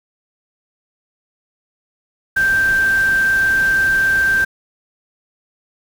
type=tone in noise; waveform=sine; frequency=1568 Hz; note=G6; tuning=in tune; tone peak=-12 dBFS; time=2.36-4.45 s; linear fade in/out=10 ms; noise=pink; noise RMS=-30 dBFS; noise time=2.36-4.45 s; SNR=+15 dB; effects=none